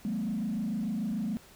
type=tone with frequency modulation; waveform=sine; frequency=214 Hz; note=A3; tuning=48 cents flat; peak=-28 dBFS; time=0.05-1.37 s; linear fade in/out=0 ms; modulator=26.8 Hz; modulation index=1.2; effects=tanh soft clip ceiling -25 dBFS + pink hiss -55 dBFS RMS until 1.55 s